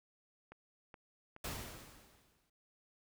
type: click train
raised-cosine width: 0.5 ms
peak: -37 dBFS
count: 3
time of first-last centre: 0.52-1.364 s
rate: 2.37 Hz
type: noise with exponential decay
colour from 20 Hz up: pink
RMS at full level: -40 dBFS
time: 1.44-2.5 s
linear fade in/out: 5 ms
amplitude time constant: 230 ms
effects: none